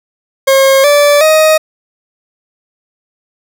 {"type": "tone with pitch steps", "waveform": "40% pulse", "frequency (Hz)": [539, 581, 626.3], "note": ["C#5", "D5", "D#5"], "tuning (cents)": [-49, -19, 11], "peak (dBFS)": -4, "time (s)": [0.47, 1.58], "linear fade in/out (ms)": 10, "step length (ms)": 370, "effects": []}